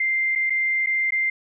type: tone with dropouts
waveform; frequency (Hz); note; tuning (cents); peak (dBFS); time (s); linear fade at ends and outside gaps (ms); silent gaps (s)
sine; 2093; C7; 0; -19; 0-1.3; 5; 0.353-0.357 / 0.498-0.503 / 0.862-0.869 / 1.107-1.121
effects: none